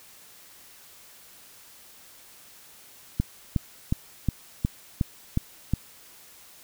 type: click train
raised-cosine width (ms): 5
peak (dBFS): -10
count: 8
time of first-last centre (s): 3.2-5.736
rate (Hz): 2.76
effects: white hiss -51 dBFS RMS until 6.63 s